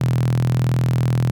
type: tone with high-pass filter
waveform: sawtooth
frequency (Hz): 41.2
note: E1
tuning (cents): 0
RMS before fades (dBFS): -18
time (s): 0-1.31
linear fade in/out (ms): 10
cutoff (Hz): 130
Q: 8.9
effects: none